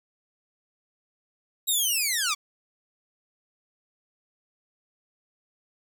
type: linear sweep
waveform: 10% pulse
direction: down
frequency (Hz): 3861 to 1101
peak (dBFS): -15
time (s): 1.67-2.35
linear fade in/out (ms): 20
effects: none